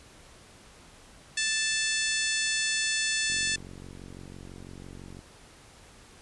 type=harmonic tone; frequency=880 Hz; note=A5; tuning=in tune; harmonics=2 / 3 / 4 / 5 / 6 / 7 / 8 / 9 / 10; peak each=-31 / -33 / -34 / -35 / -36 / -36 / -37 / -38 / -38 dBFS; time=1.37-3.56 s; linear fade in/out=5 ms
type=click train; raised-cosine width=3 ms; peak=-32 dBFS; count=88; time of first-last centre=3.3-5.191 s; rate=46 Hz
effects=pink hiss -53 dBFS RMS until 6.21 s + resampled to 24000 Hz